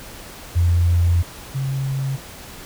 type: tone pair in turn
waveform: sine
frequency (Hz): 86.3 / 135.15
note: F2 / C#3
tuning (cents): -20 / -44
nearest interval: minor sixth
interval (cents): 776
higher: second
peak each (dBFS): -13 / -20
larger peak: first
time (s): 0.55-1.23 / 1.54-2.17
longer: first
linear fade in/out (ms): 20
effects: pink hiss -38 dBFS RMS until 2.65 s